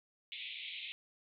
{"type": "band-pass noise", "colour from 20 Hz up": "white", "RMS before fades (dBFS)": -45, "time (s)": [0.32, 0.92], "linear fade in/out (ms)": 0, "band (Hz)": [2100, 3800], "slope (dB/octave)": 96, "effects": []}